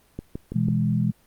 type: click train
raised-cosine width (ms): 3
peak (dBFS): -18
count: 4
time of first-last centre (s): 0.19-0.685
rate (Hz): 6.06
type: chord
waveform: sine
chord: E major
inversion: second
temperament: equal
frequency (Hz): 123.47 / 164.81 / 207.7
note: B2 / E3 / G#3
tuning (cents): 0 / 0 / 0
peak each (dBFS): -24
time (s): 0.54-1.12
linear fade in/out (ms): 20
effects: pink hiss -60 dBFS RMS until 1.26 s + Opus 32 kbps